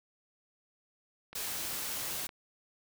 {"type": "click train", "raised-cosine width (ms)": 0.3, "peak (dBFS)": -30, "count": 4, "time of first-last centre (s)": [1.33, 2.292], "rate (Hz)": 3.12}
{"type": "noise", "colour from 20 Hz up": "white", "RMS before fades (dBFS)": -37, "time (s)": [1.35, 2.27], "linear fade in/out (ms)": 5}
{"effects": []}